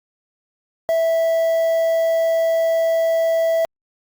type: tone with quantisation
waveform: triangle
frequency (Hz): 657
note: E5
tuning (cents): -6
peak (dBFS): -13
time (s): 0.89-3.65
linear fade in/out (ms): 0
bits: 6
effects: Opus 48 kbps